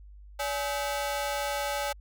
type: ring-modulated tone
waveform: sawtooth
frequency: 707 Hz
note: F5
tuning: 21 cents sharp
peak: -22 dBFS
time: 0.39-1.93 s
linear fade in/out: 10 ms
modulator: 134 Hz
effects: added 50 Hz sine -46 dBFS peak until 2 s